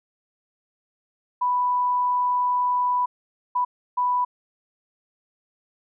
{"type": "tone bursts at uneven times", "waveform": "sine", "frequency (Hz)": 989, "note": "B5", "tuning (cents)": 2, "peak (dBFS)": -19, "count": 3, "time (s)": [[1.41, 3.06], [3.55, 3.65], [3.97, 4.25]], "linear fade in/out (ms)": 10, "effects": []}